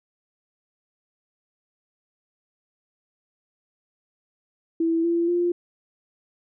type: tone with pitch steps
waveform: sine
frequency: 329.6 / 339.3 / 349.2 Hz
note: E4 / F4 / F4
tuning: 0 / -50 / 0 cents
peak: -19 dBFS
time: 4.8-5.52 s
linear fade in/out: 5 ms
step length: 240 ms
effects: none